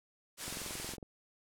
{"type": "low-pass noise", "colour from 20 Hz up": "white", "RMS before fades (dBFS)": -43, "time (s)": [0.37, 0.97], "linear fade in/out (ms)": 50, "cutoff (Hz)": 11000, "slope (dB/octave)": 24}
{"type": "click train", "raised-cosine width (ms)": 2, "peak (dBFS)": -32, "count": 13, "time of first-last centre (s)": [0.48, 1.028], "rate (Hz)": 21.9}
{"effects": []}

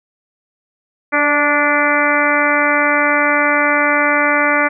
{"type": "harmonic tone with a mistuned harmonic", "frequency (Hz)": 291.6, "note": "D4", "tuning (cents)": -12, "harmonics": [1, 2, 3, 4, 5, 6, 7, 8], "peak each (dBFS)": [-21, -19, -22, -19, -18, -21, -18, -22], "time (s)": [1.12, 4.69], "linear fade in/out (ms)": 20, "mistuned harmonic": 2, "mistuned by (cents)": 18, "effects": []}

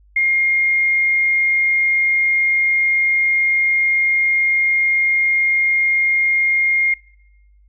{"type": "tone", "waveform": "sine", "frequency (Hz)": 2129, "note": "C7", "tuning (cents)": 30, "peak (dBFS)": -13, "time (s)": [0.16, 6.94], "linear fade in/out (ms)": 5, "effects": ["noise-tail reverb RT60 1.0 s tail -24 dB re dry", "added 50 Hz sine -48 dBFS peak until 7.68 s"]}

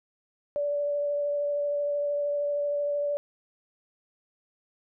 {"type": "tone with vibrato", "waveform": "sine", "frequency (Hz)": 579, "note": "D5", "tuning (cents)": -25, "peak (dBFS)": -25, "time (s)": [0.56, 3.17], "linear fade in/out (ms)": 0, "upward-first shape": "triangle", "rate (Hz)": 13, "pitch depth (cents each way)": 13, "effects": []}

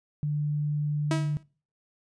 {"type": "tone", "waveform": "sine", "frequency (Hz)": 148.2, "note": "D3", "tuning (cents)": 16, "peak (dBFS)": -25, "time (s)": [0.23, 1.37], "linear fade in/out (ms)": 0}
{"type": "tone with exponential decay", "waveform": "sawtooth", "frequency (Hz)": 322.2, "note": "E4", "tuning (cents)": -39, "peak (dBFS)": -20, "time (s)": [1.11, 1.43], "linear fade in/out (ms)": 2, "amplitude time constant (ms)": 69}
{"effects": ["noise-tail reverb RT60 0.4 s tail -22 dB re dry", "resampled to 22050 Hz"]}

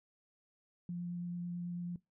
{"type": "tone with vibrato", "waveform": "sine", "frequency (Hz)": 174.8, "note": "F3", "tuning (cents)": 2, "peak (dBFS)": -37, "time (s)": [0.89, 1.96], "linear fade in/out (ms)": 2, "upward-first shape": "sine", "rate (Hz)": 9.1, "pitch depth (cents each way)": 9, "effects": ["noise-tail reverb RT60 0.2 s tail -21 dB re dry"]}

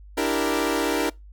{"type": "chord", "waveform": "sawtooth", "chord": "E half-diminished seventh", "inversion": "third", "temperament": "equal", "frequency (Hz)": [293.7, 329.6, 392, 466.2], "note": ["D4", "E4", "G4", "Bb4"], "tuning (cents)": [0, 0, 0, 0], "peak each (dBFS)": [-22, -23, -25, -23], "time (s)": [0.17, 1.1], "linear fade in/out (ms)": 10, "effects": ["noise-tail reverb RT60 0.2 s tail -23 dB re dry", "added 50 Hz sine -42 dBFS peak until 1.32 s"]}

